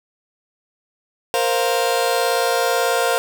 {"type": "chord", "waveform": "sawtooth", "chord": "Bb suspended second", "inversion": "none", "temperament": "just", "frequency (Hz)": [466.2, 524.4, 699.2], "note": ["Bb4", "C5", "F5"], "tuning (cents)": [0, 4, 2], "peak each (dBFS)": -17, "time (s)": [1.34, 3.18], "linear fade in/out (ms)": 0, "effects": []}